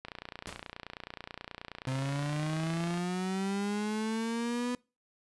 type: click train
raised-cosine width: 0.3 ms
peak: -24 dBFS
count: 87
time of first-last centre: 0.05-2.975 s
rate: 29.4 Hz
type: noise with exponential decay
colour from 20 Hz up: pink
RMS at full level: -40 dBFS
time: 0.47-0.74 s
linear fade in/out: 1 ms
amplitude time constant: 58 ms
type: linear sweep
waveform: 35% pulse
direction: up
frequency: 129.8 to 247.7 Hz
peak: -29 dBFS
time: 1.87-4.75 s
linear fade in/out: 2 ms
effects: noise-tail reverb RT60 0.3 s tail -24 dB re dry + resampled to 24000 Hz